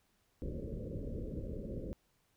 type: low-pass noise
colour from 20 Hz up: pink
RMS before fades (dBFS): -41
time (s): 0.42-1.93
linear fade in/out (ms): 0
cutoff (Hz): 570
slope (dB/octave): 96
effects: pink hiss -75 dBFS RMS until 2.36 s